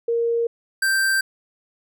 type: tone pair in turn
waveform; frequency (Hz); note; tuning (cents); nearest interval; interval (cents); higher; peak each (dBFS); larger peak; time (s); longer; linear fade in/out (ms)
sine / square; 466.2 / 1568.1; A#4 / G6; 0 / 0; octave + major sixth; 2100; second; -18; neither; 0.08-0.47 / 0.82-1.21; neither; 5
effects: none